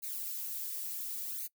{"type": "noise with flanger", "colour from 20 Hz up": "violet", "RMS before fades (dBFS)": -39, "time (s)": [0.02, 1.48], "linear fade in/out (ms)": 20, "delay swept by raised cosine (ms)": [0.45, 4.45], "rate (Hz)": 0.7, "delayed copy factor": 0.9, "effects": ["noise-tail reverb RT60 0.1 s tail -22 dB re dry"]}